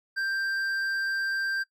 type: tone with hard clipping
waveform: sine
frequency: 1577 Hz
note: G6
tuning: 10 cents sharp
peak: -28 dBFS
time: 0.16-1.64 s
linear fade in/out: 20 ms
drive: 6 dB
effects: noise-tail reverb RT60 0.1 s tail -19 dB re dry